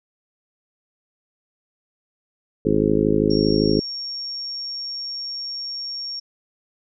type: harmonic tone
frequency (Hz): 52.6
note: G#1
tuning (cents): +23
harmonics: 1 / 2 / 3 / 4 / 5 / 6 / 7 / 8 / 10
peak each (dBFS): -31 / -31 / -25 / -24 / -23 / -22 / -24 / -21 / -31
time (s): 2.65-3.8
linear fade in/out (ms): 5
type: tone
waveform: sine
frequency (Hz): 5530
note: F8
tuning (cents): -18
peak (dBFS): -27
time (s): 3.3-6.2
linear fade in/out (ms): 10
effects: none